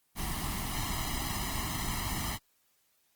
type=noise with comb filter; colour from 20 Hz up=pink; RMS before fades=-34 dBFS; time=0.15-2.39 s; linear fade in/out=50 ms; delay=0.99 ms; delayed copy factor=+1; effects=white hiss -72 dBFS RMS until 3.15 s + Opus 24 kbps